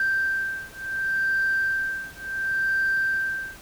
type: beating tone pair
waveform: sine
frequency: 1568 / 1568.7 Hz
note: G6 / G6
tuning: 0 / +1 cents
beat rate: 0.7 Hz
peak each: -25 dBFS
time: 0-3.57 s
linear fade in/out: 2 ms
effects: tanh soft clip ceiling -16 dBFS + pink hiss -46 dBFS RMS until 3.61 s